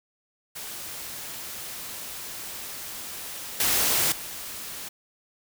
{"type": "noise with level steps", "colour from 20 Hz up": "white", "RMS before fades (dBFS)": [-37, -23, -37], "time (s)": [0.55, 4.89], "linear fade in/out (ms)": 10, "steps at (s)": [3.6, 4.12], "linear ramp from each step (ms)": 2, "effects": []}